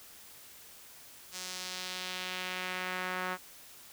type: tone with band-pass filter sweep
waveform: sawtooth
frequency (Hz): 183.5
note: F#3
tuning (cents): -14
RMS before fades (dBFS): -38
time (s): 1.31-3.38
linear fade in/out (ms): 50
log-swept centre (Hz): 6400 to 1400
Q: 1.3
effects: white hiss -53 dBFS RMS until 3.92 s